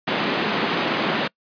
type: band-pass noise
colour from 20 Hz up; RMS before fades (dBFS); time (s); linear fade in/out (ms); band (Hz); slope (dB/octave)
pink; -23; 0.07-1.28; 10; 180 to 3800; 24
effects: noise-tail reverb RT60 0.1 s tail -26 dB re dry + resampled to 11025 Hz